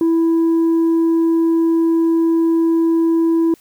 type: tone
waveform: sine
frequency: 330 Hz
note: E4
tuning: 2 cents sharp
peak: -9 dBFS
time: 0.01-3.54 s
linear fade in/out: 2 ms
effects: tanh soft clip ceiling -11 dBFS + white hiss -52 dBFS RMS until 3.6 s